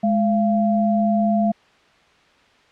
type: tone pair together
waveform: sine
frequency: 210 / 685.5 Hz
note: G#3 / F5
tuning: +19 / -32 cents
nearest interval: octave + minor sixth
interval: 2049 cents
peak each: -17 / -20 dBFS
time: 0.03-1.52 s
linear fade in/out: 10 ms
effects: white hiss -54 dBFS RMS until 2.71 s + low-pass 3000 Hz 12 dB/octave